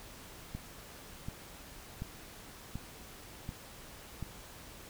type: click train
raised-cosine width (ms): 5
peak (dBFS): -26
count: 6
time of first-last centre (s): 0.55-4.226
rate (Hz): 1.36
effects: pink hiss -51 dBFS RMS until 4.89 s